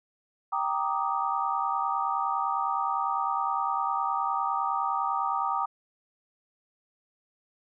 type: chord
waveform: sine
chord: Eb major seventh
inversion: first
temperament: equal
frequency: 784 / 932.3 / 1174.7 / 1244.5 Hz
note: G5 / Bb5 / D6 / Eb6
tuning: 0 / 0 / 0 / 0 cents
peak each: -31 dBFS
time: 0.52-5.66 s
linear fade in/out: 10 ms
effects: none